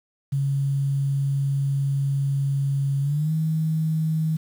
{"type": "tone with pitch glide", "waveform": "sine", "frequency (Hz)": [138.59, 158.28], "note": ["C#3", "D#3"], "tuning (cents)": [0, 30], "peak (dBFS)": -20, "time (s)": [0.32, 4.37], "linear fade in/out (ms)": 10, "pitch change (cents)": 230, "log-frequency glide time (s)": [3.01, 3.32], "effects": ["8-bit"]}